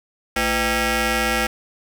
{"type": "ring-modulated tone", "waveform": "10% pulse", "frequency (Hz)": 282.1, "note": "C#4", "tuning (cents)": 30, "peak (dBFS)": -7, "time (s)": [0.36, 1.47], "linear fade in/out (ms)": 5, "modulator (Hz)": 1070, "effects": []}